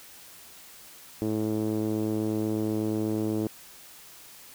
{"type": "tone with low-pass filter", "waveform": "5% pulse", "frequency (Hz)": 108.2, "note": "A2", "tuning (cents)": -29, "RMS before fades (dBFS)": -28, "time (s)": [1.22, 3.47], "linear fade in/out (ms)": 0, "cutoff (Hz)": 340, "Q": 2.1, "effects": ["white hiss -49 dBFS RMS until 4.54 s"]}